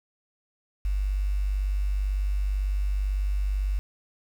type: tone with quantisation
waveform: sine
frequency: 49 Hz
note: G1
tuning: in tune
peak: -23 dBFS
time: 0.85-3.79 s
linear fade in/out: 0 ms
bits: 8
effects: none